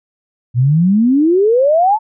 sine exponential sweep, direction up, 116.1 to 897 Hz, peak -8 dBFS, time 0.54-1.99 s, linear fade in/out 50 ms, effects none

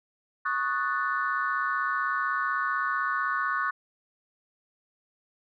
sine chord, D# half-diminished seventh, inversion third, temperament equal, 1108.7 / 1244.5 / 1480 / 1760 Hz, C#6 / D#6 / F#6 / A6, 0 / 0 / 0 / 0 cents, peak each -29 / -32 / -29 / -34 dBFS, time 0.45-3.71 s, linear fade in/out 10 ms, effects tanh soft clip ceiling -15 dBFS

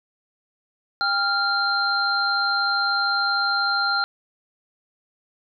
sine tone cluster, 800 / 1392 / 4145 Hz, G5 / F6 / C8, +35 / -6 / -17 cents, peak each -27 / -21 / -25 dBFS, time 1.01-4.04 s, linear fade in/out 0 ms, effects none

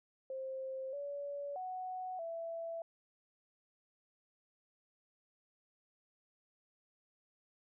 sine tone with pitch steps, 528 / 570 / 741 / 665 Hz, C5 / C#5 / F#5 / E5, +16 / +48 / +2 / +15 cents, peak -39 dBFS, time 0.3-2.82 s, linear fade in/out 2 ms, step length 630 ms, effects none

